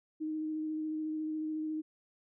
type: tone with vibrato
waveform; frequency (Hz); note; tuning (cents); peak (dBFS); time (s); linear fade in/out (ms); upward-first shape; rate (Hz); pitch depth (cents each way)
sine; 311.1; D#4; 0; -33; 0.2-1.82; 20; square; 14; 11
effects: none